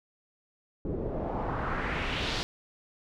pink noise with low-pass filter sweep, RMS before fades -32 dBFS, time 0.85-2.43 s, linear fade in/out 0 ms, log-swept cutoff 350 to 4700 Hz, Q 2.1, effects none

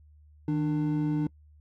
triangle tone pair together, 155.38 / 298.1 Hz, D#3 / D4, -2 / +26 cents, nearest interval major seventh, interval 1128 cents, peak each -26 / -25 dBFS, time 0.48-1.27 s, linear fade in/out 2 ms, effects noise-tail reverb RT60 0.1 s tail -24 dB re dry + added 75 Hz sine -53 dBFS peak until 1.6 s

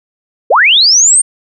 sine linear sweep, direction up, 375.4 to 8870 Hz, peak -4 dBFS, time 0.5-1.22 s, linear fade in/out 10 ms, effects none

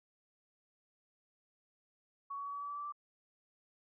sine tone with pitch steps, 1119 / 1126.1 / 1133.3 / 1140.5 / 1147.8 / 1155.1 / 1162.5 / 1169.9 Hz, C#6 / C#6 / C#6 / C#6 / D6 / D6 / D6 / D6, +16 / +27 / +38 / +49 / -40 / -29 / -18 / -7 cents, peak -39 dBFS, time 2.3-2.924 s, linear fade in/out 10 ms, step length 78 ms, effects none

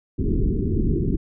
pink low-pass noise, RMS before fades -21 dBFS, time 0.18-1.17 s, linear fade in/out 10 ms, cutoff 420 Hz, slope 96 dB/octave, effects none

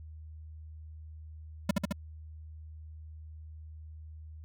square tone with echo, 197.2 Hz, G3, 11 cents sharp, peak -23 dBFS, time 1.69-1.71 s, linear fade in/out 5 ms, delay 72 ms, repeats 3, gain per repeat -2 dB, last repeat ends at 1.926 s, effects added 78 Hz sine -44 dBFS peak until 4.44 s

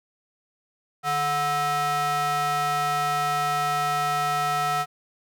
square ring-modulated tone, 290 Hz, D4, 22 cents flat, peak -20 dBFS, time 1.03-4.86 s, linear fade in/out 50 ms, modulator 1020 Hz, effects none

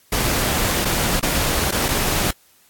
pink noise with dropouts, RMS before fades -20 dBFS, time 0.12-2.31 s, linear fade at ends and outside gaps 5 ms, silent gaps 0.849-0.853 / 1.198-1.227 / 1.711-1.722 / 1.884-1.887 s, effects white hiss -55 dBFS RMS until 2.69 s + AAC 64 kbps

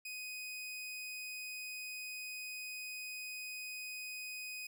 sawtooth tone, 2500 Hz, D#7, 8 cents sharp, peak -39 dBFS, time 0.05-4.67 s, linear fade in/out 5 ms, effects none

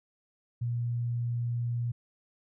sine tone, 119.3 Hz, A#2, 41 cents sharp, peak -28 dBFS, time 0.61-1.92 s, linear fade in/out 10 ms, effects none

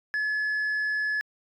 sine tone, 1710 Hz, A6, 50 cents flat, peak -22 dBFS, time 0.14-1.21 s, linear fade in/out 0 ms, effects tanh soft clip ceiling -24 dBFS

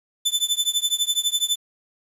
sawtooth tone with tremolo, 3516 Hz, A7, 2 cents flat, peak -13 dBFS, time 0.25-1.56 s, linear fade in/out 10 ms, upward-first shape triangle, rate 12 Hz, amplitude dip 100%, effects resampled to 32000 Hz + 8-bit

